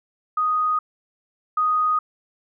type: tone pair in turn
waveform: sine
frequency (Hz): 1244.5 / 1244.5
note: D#6 / D#6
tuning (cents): 0 / 0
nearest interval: unison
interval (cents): 0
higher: neither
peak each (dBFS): -18 / -17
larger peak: second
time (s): 0.37-0.79 / 1.57-1.99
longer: neither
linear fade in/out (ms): 5
effects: none